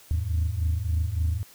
sine tone cluster, 77.2 / 80.7 / 106.1 Hz, D#2 / E2 / G#2, -13 / -36 / +38 cents, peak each -28 / -24 / -29 dBFS, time 0.11-1.43 s, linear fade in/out 0 ms, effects tanh soft clip ceiling -17 dBFS + white hiss -52 dBFS RMS until 1.54 s

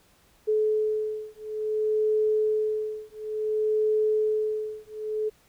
sine beating tone pair, 429.7 / 430.27 Hz, A4 / A4, -41 / -39 cents, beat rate 0.57 Hz, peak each -26 dBFS, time 0.47-5.3 s, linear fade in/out 20 ms, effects pink hiss -61 dBFS RMS until 5.48 s

